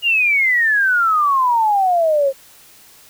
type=exponential sweep; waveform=sine; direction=down; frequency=2876 to 530 Hz; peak=-12 dBFS; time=0.02-2.33 s; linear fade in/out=50 ms; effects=white hiss -46 dBFS RMS until 3.09 s